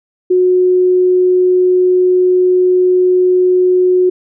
sine tone, 365.1 Hz, F#4, 23 cents flat, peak -7 dBFS, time 0.3-4.1 s, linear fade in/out 10 ms, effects none

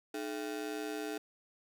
35% pulse ring-modulated tone, 365.4 Hz, F#4, 22 cents flat, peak -32 dBFS, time 0.14-1.18 s, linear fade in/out 5 ms, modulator 60.8 Hz, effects none

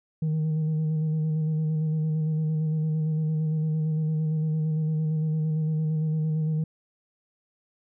sine tone with vibrato, 156.3 Hz, D#3, 8 cents sharp, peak -20 dBFS, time 0.22-6.64 s, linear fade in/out 5 ms, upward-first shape square, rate 8.8 Hz, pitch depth 21 cents each way, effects tanh soft clip ceiling -22 dBFS

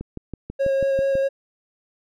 click train, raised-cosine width 3 ms, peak -18 dBFS, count 8, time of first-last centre 0.01-1.154 s, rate 6.12 Hz
triangle tone with vibrato, 544 Hz, C#5, 33 cents flat, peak -16 dBFS, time 0.59-1.29 s, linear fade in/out 20 ms, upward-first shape square, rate 4.7 Hz, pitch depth 9 cents each way
effects none

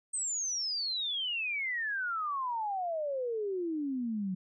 sine exponential sweep, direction down, 8420 to 180.9 Hz, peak -31 dBFS, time 0.13-4.35 s, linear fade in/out 10 ms, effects none

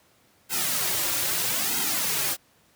white noise with flanger, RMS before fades -26 dBFS, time 0.49-2.37 s, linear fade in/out 50 ms, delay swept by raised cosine 1.7 to 4.7 ms, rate 0.78 Hz, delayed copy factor -0.95, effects pink hiss -61 dBFS RMS until 2.75 s + high-pass 100 Hz 12 dB/octave

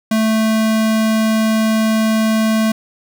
square tone, 220 Hz, A3, in tune, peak -13 dBFS, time 0.11-2.72 s, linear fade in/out 5 ms, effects none

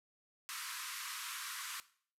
pink band-pass noise, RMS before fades -44 dBFS, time 0.49-1.8 s, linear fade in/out 0 ms, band 1000 to 14000 Hz, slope 96 dB/octave, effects noise-tail reverb RT60 0.5 s tail -17 dB re dry

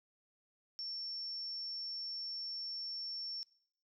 sine tone, 5440 Hz, F8, 46 cents flat, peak -39 dBFS, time 0.79-3.43 s, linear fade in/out 0 ms, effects noise-tail reverb RT60 0.6 s tail -21 dB re dry

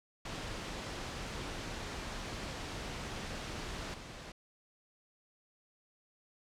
pink noise with level steps, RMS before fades -41 / -47 dBFS, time 0.25-4.32 s, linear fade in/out 5 ms, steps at 3.94 s, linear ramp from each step 2 ms, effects low-pass 6000 Hz 12 dB/octave

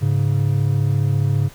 triangle tone pair together, 103.92 / 138.59 Hz, G#2 / C#3, +2 / 0 cents, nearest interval perfect fourth, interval 498 cents, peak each -16 dBFS, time 0.01-1.49 s, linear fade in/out 20 ms, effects pink hiss -45 dBFS RMS until 1.54 s

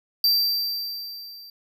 square tone with level ramp, 4689 Hz, D8, 4 cents flat, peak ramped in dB -16 to -42 dBFS, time 0.24-1.5 s, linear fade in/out 2 ms, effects none

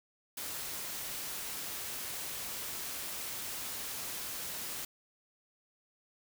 white noise, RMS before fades -40 dBFS, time 0.37-4.85 s, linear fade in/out 5 ms, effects none

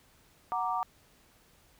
sine chord, Gb augmented, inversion none, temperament equal, 740 / 932.3 / 1174.7 Hz, Gb5 / Bb5 / D6, 0 / 0 / 0 cents, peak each -33 dBFS, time 0.52-0.83 s, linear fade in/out 0 ms, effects pink hiss -63 dBFS RMS until 1.79 s

